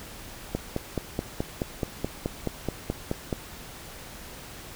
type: click train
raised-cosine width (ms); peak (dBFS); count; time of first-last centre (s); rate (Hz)
2; -13; 14; 0.55-3.328; 4.68
effects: pink hiss -43 dBFS RMS until 4.75 s